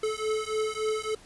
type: beating tone pair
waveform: square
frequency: 431.9 / 435.4 Hz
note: A4 / A4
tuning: -32 / -18 cents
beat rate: 3.5 Hz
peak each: -31 dBFS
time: 0.03-1.15 s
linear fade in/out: 5 ms
effects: pink hiss -53 dBFS RMS until 1.25 s + resampled to 24000 Hz